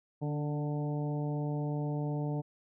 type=harmonic tone with a mistuned harmonic; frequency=148.1 Hz; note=D3; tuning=15 cents sharp; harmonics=1 / 2 / 3 / 4 / 5 / 6; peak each=-32 / -38 / -42 / -44 / -46 / -48 dBFS; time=0.21-2.42 s; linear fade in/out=20 ms; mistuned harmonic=2; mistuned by=-23 cents; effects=none